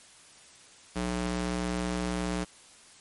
square tone with high-pass filter, 60.5 Hz, B1, 35 cents flat, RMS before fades -31 dBFS, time 0.95-2.45 s, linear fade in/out 20 ms, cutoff 140 Hz, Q 0.83, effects white hiss -54 dBFS RMS until 3 s + MP3 48 kbps

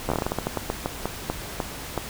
slowing click train, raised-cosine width 1 ms, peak -10 dBFS, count 18, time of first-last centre 0.09-1.977 s, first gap 12 ms, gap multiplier 1.24, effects pink hiss -36 dBFS RMS until 2.09 s

